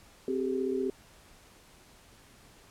sine tone cluster, 260.8 / 387.9 / 423.7 Hz, C4 / G4 / G#4, -5 / -18 / +35 cents, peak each -33 / -30 / -36 dBFS, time 0.28-0.9 s, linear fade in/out 2 ms, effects pink hiss -57 dBFS RMS until 2.7 s + low-pass 12000 Hz 12 dB/octave

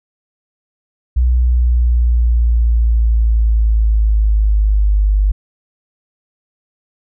sine linear sweep, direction down, 61.9 to 49.74 Hz, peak -9 dBFS, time 1.16-5.32 s, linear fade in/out 10 ms, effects none

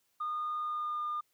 sine tone with pitch glide, 1223 to 1209.7 Hz, D#6 to D#6, -30 to -49 cents, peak -31 dBFS, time 0.2-1.21 s, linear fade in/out 10 ms, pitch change -19 cents, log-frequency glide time 0.6-1.04 s, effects tanh soft clip ceiling -29 dBFS + white hiss -75 dBFS RMS until 1.33 s

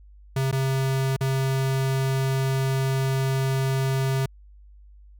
square tone with dropouts, 133.7 Hz, C3, 38 cents sharp, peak -22 dBFS, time 0.36-4.26 s, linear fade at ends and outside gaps 5 ms, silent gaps 0.514-0.525 / 1.165-1.208 s, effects added 50 Hz sine -46 dBFS peak until 5.19 s

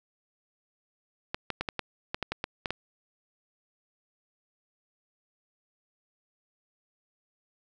clicks, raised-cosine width 0.3 ms, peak -14 dBFS, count 11, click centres 1.345 / 1.503 / 1.61 / 1.688 / 1.793 / 2.145 / 2.227 / 2.32 / 2.441 / 2.658 / 2.706 s, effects none

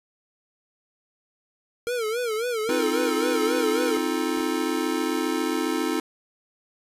square tone with vibrato, 460.8 Hz, A#4, 20 cents flat, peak -25 dBFS, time 1.87-3.97 s, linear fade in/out 0 ms, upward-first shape sine, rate 3.7 Hz, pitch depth 130 cents each way
square chord, F dominant seventh, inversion second, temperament just, 261.9 / 314.3 / 349.2 / 436.5 Hz, C4 / Eb4 / F4 / A4, +2 / +18 / 0 / -14 cents, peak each -30 / -28 / -30 / -32 dBFS, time 2.69-6 s, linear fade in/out 2 ms
clicks, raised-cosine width 0.5 ms, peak -25 / -24 dBFS, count 2, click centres 4.373 / 4.403 s
effects resampled to 32000 Hz + 9-bit

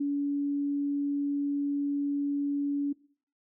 sine tone, 284.7 Hz, C#4, 46 cents sharp, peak -26 dBFS, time 0-2.93 s, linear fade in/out 10 ms, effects noise-tail reverb RT60 0.5 s tail -21 dB re dry

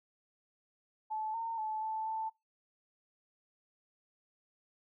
sine tone with pitch steps, 868 / 912 / 868 / 877 / 883 Hz, A5 / A#5 / A5 / A5 / A5, -24 / -38 / -24 / -6 / +6 cents, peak -34 dBFS, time 1.1-2.3 s, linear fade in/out 20 ms, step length 240 ms, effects noise-tail reverb RT60 0.2 s tail -21 dB re dry

